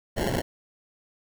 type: noise with sample-and-hold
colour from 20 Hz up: white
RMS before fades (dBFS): -26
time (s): 0.16-0.42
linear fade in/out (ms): 20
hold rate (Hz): 1225
effects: none